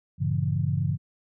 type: chord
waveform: sine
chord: G diminished seventh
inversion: none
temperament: just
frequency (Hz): 98 / 117.6 / 141.12 / 169.34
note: G2 / Bb2 / Db3 / Fb3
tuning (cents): 0 / +16 / +31 / +47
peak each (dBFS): -28 / -31 / -26 / -30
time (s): 0.18-0.98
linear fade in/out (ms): 50
effects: none